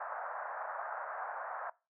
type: band-pass noise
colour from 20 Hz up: pink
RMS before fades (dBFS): -41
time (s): 0-1.7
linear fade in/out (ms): 5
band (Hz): 610 to 1600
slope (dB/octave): 48
effects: noise-tail reverb RT60 0.3 s tail -22 dB re dry